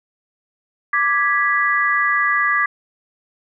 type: chord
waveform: sine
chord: G# diminished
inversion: second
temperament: equal with one note detuned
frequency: 1174.7 / 1661.2 / 1964.2 Hz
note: D6 / G#6 / B6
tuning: 0 / 0 / -10 cents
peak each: -19 dBFS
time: 0.93-2.66 s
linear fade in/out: 5 ms
effects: none